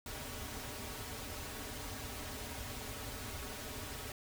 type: noise with comb filter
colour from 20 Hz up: pink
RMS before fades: -44 dBFS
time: 0.06-4.12 s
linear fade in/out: 2 ms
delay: 5.8 ms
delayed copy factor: -0.8
effects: none